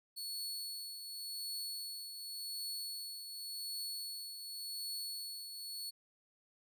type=tone with tremolo; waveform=sawtooth; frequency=4405 Hz; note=C#8; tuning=12 cents flat; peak=-36 dBFS; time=0.16-5.91 s; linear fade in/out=20 ms; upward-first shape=triangle; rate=0.89 Hz; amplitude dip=55%; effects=none